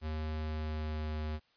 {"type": "tone with pitch glide", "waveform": "square", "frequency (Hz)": [77.78, 76.93], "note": ["D#2", "D#2"], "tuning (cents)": [0, -19], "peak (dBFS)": -35, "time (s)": [0.01, 1.4], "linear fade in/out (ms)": 50, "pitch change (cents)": -19, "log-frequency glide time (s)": [0.34, 1.17], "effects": ["white hiss -70 dBFS RMS until 1.56 s", "resampled to 11025 Hz"]}